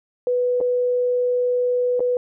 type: tone with dropouts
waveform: sine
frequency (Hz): 493.9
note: B4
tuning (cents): 0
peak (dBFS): -17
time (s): 0.27-2.17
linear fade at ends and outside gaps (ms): 1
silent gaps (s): 0.604-0.611 / 1.995-2.004
effects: none